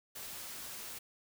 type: noise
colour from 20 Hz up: white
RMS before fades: -45 dBFS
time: 0.15-0.99 s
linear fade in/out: 10 ms
effects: none